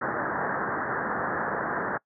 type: low-pass noise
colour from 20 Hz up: white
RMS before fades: -29 dBFS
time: 0.01-1.98 s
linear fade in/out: 10 ms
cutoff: 1800 Hz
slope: 96 dB/octave
effects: noise-tail reverb RT60 0.1 s tail -23 dB re dry + high-pass 150 Hz 12 dB/octave